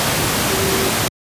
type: tone in noise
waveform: sine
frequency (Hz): 386.5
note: G4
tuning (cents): -24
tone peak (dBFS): -21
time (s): 0.5-0.9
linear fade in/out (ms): 0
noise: pink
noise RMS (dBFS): -17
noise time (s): 0-1.08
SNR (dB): -7
effects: high-pass 100 Hz 12 dB/octave + resampled to 32000 Hz